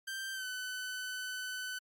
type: tone with pitch glide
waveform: sawtooth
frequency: 1568 to 1506.7 Hz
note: G6 to F#6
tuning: 0 to +31 cents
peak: -34 dBFS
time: 0.07-1.79 s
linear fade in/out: 10 ms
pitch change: -69 cents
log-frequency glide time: 0.33-0.46 s
effects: MP3 64 kbps